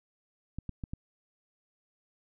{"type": "clicks", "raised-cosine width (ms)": 5, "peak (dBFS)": -24, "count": 4, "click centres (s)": [0.586, 0.693, 0.838, 0.935], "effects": []}